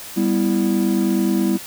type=chord; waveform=triangle; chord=E minor; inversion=first; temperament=just; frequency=197.78 / 247.2 / 329.6 Hz; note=G3 / B3 / E4; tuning=+16 / +2 / 0 cents; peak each=-17 / -20 / -18 dBFS; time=0.16-1.58 s; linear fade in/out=20 ms; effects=white hiss -35 dBFS RMS until 1.66 s